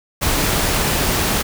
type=noise; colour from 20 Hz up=pink; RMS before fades=-18 dBFS; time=0.21-1.43 s; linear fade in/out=20 ms; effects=none